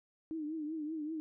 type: tone with vibrato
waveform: sine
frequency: 310 Hz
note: D#4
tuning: 6 cents flat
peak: -36 dBFS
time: 0.31-1.2 s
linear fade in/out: 0 ms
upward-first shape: triangle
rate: 5.2 Hz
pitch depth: 100 cents each way
effects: none